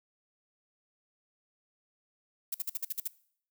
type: noise bursts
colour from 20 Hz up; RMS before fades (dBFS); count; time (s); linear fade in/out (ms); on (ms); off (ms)
violet; -33; 8; 2.52-3.077; 5; 25; 51
effects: noise-tail reverb RT60 0.6 s tail -20 dB re dry